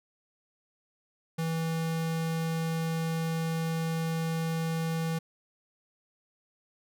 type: tone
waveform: square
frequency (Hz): 163.2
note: E3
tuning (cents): -17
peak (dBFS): -29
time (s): 1.38-5.19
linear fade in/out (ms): 10
effects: none